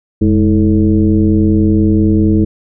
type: tone with frequency modulation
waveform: sine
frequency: 207.7 Hz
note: G#3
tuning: in tune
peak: -7 dBFS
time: 0.21-2.45 s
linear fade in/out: 10 ms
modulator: 115 Hz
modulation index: 1.4
effects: none